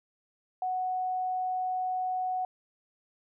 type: tone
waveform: sine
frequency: 740 Hz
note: F#5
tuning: in tune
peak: -28 dBFS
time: 0.62-2.45 s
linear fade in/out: 2 ms
effects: none